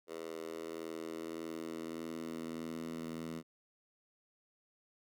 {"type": "tone with high-pass filter sweep", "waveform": "10% pulse", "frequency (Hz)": 81.7, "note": "E2", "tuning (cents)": -15, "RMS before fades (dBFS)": -43, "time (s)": [0.07, 3.43], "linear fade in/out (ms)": 50, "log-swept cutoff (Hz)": [440, 200], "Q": 2.5, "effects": []}